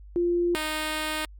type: tone pair in turn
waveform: sine / 5% pulse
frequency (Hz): 347.9 / 309.4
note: F4 / D#4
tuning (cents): -7 / -10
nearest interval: major second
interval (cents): 203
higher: first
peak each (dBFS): -21 / -16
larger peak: second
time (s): 0.16-0.55 / 0.55-1.25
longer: second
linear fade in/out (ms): 0
effects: added 50 Hz sine -43 dBFS peak until 1.39 s + Opus 48 kbps